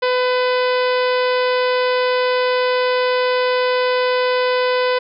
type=harmonic tone; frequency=502 Hz; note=B4; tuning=28 cents sharp; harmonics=1 / 2 / 3 / 4 / 5 / 6 / 7 / 8 / 9 / 10; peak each=-16 / -22 / -26 / -28 / -30 / -32 / -33 / -34 / -35 / -36 dBFS; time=0.02-4.99 s; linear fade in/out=10 ms; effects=none

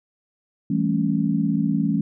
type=chord; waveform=sine; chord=A dominant seventh; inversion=second; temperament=equal with one note detuned; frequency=164.81 / 200 / 220 / 277.2 Hz; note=E3 / G3 / A3 / C#4; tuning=0 / +35 / 0 / 0 cents; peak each=-24 dBFS; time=0.7-2.01 s; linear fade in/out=5 ms; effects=none

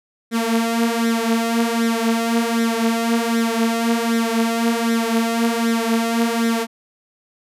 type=tone with flanger; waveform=sawtooth; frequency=229.9 Hz; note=A#3; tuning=24 cents flat; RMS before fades=-19 dBFS; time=0.31-6.67 s; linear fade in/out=50 ms; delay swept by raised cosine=0.52 to 5.92 ms; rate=1.3 Hz; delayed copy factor=+0.7; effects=resampled to 32000 Hz

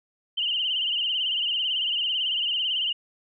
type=tone with vibrato; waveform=sine; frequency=2960 Hz; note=F#7; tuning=in tune; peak=-23 dBFS; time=0.37-2.93 s; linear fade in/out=10 ms; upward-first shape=sine; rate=18 Hz; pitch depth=92 cents each way; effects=none

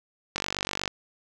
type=click train; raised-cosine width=0.2 ms; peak=-10 dBFS; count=26; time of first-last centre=0.36-0.878 s; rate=48.3 Hz; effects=none

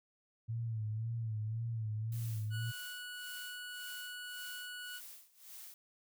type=tone with vibrato; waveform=sine; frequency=111.6 Hz; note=A2; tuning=25 cents sharp; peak=-35 dBFS; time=0.48-2.72 s; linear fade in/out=20 ms; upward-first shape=sine; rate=1.9 Hz; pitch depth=71 cents each way
type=noise with tremolo; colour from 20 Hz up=blue; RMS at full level=-50 dBFS; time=2.12-5.74 s; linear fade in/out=2 ms; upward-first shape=sine; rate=1.8 Hz; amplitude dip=90%
type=tone; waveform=25% pulse; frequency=1470 Hz; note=F#6; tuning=12 cents flat; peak=-40 dBFS; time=2.5-5.01 s; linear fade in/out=50 ms
effects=none

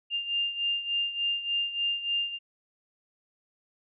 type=beating tone pair; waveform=sine; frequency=2800 / 2803.4 Hz; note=F7 / F7; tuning=+4 / +6 cents; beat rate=3.4 Hz; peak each=-28 / -33 dBFS; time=0.1-2.39 s; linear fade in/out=50 ms; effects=none

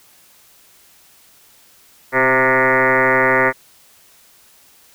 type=tone with frequency modulation; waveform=sine; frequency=1182 Hz; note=D6; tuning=11 cents sharp; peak=-11 dBFS; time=2.12-3.53 s; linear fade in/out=50 ms; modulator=132 Hz; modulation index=6.7; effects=white hiss -50 dBFS RMS until 4.94 s

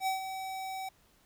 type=tone with ADSR envelope; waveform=square; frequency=763 Hz; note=G5; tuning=47 cents flat; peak=-28 dBFS; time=0-0.89 s; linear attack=68 ms; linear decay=130 ms; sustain=-9 dB; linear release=6 ms; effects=pink hiss -66 dBFS RMS until 1.25 s

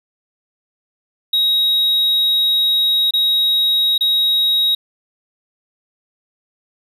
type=tone with dropouts; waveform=triangle; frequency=3800 Hz; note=A#7; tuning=33 cents sharp; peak=-11 dBFS; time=1.33-4.75 s; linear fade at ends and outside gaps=5 ms; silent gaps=3.109-3.136 / 3.98-4.008 s; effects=none

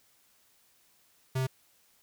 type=tone; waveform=square; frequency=130.81 Hz; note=C3; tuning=in tune; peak=-28 dBFS; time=1.35-1.47 s; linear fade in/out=10 ms; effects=white hiss -66 dBFS RMS until 2.02 s

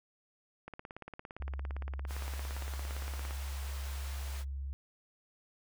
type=click train; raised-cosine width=0.5 ms; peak=-29 dBFS; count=47; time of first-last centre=0.68-3.309 s; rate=17.5 Hz
type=tone; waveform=sine; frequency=68.4 Hz; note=C#2; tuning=23 cents flat; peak=-36 dBFS; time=1.4-4.73 s; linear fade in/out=0 ms
type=high-pass noise; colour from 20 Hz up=pink; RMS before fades=-49 dBFS; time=2.07-4.45 s; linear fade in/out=50 ms; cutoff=630 Hz; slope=12 dB/octave
effects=none

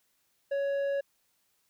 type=tone with low-pass filter; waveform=square; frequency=558 Hz; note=C#5; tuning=11 cents sharp; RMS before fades=-30 dBFS; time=0.51-1.01 s; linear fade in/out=10 ms; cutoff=1400 Hz; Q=0.67; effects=white hiss -73 dBFS RMS until 1.69 s

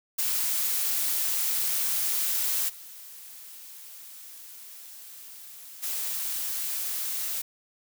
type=noise with level steps; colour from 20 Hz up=blue; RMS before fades=-27 / -45 / -31 dBFS; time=0.18-7.42 s; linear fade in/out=10 ms; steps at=2.68 / 5.82 s; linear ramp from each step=20 ms; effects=none

